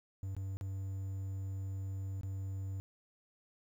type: tone with dropouts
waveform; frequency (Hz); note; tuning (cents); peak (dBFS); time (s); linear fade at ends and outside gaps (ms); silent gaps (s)
triangle; 96.4; G2; -28; -35; 0.23-2.8; 0; 0.35-0.366 / 0.57-0.611 / 2.211-2.233
effects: 11-bit